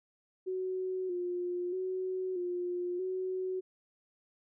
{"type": "tone with vibrato", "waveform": "sine", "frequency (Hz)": 363.8, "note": "F#4", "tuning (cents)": -29, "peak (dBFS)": -32, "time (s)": [0.46, 3.61], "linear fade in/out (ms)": 20, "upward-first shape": "square", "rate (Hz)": 0.79, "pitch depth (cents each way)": 41, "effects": []}